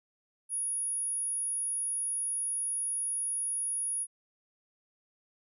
sine tone, 10390 Hz, E9, 26 cents flat, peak -30 dBFS, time 0.49-4.07 s, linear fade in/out 50 ms, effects none

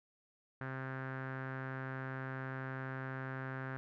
sawtooth tone with low-pass filter, 132.1 Hz, C3, 17 cents sharp, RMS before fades -42 dBFS, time 0.61-3.77 s, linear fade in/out 0 ms, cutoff 1600 Hz, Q 4.7, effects none

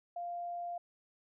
sine tone, 697 Hz, F5, 4 cents flat, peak -37 dBFS, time 0.16-0.78 s, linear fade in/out 5 ms, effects none

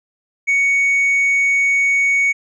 sine tone with tanh clipping, 2230 Hz, C#7, 10 cents sharp, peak -13 dBFS, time 0.47-2.33 s, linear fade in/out 20 ms, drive 2 dB, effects none

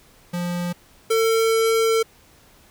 square tone pair in turn, 175.4 / 450.2 Hz, F3 / A4, +8 / +40 cents, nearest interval octave + major third, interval 1632 cents, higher second, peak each -24 / -17 dBFS, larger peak second, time 0.33-0.73 / 1.1-2.03 s, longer second, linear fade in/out 10 ms, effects pink hiss -53 dBFS RMS until 2.7 s

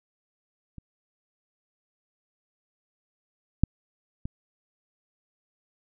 clicks, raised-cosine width 5 ms, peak -29 / -6 / -20 dBFS, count 3, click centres 0.783 / 3.636 / 4.255 s, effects none

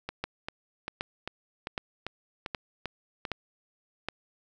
two click trains, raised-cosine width 0.3 ms, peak -15 / -18 dBFS, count 6 / 9, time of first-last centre 0.24-4.086 / 0.09-3.252 s, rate 1.3 / 2.53 Hz, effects none

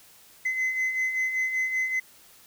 sine beating tone pair, 2038 / 2043.2 Hz, C7 / C7, -46 / -42 cents, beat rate 5.2 Hz, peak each -30 / -23 dBFS, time 0.45-2 s, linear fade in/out 10 ms, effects tanh soft clip ceiling -22 dBFS + white hiss -54 dBFS RMS until 2.46 s

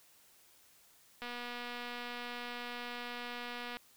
click train, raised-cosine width 0.3 ms, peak -27 dBFS, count 618, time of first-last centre 1.22-3.77 s, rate 242 Hz, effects white hiss -64 dBFS RMS until 3.96 s

